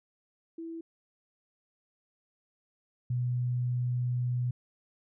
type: tone pair in turn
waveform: sine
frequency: 329.6 / 123.46 Hz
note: E4 / B2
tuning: 0 / 0 cents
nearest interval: octave + perfect fourth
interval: 1700 cents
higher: first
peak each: -37 / -27 dBFS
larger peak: second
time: 0.58-0.81 / 3.1-4.51 s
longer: second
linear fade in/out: 5 ms
effects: none